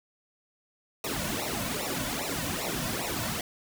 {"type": "noise with flanger", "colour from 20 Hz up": "pink", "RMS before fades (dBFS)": -32, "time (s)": [1.04, 3.41], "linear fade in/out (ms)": 2, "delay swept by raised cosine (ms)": [0.61, 2.51], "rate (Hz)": 2.5, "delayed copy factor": -1, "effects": []}